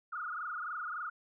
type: tone with frequency modulation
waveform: sine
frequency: 1333 Hz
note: E6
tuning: 19 cents sharp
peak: -36 dBFS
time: 0.12-1.1 s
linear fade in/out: 10 ms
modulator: 23.5 Hz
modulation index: 5.4
effects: none